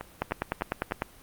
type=two click trains; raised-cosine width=0.5 ms; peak=-11 / -20 dBFS; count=9 / 4; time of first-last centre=0.22-1.021 / 0.01-0.911 s; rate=9.99 / 3.33 Hz; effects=pink hiss -53 dBFS RMS until 1.22 s + Opus 32 kbps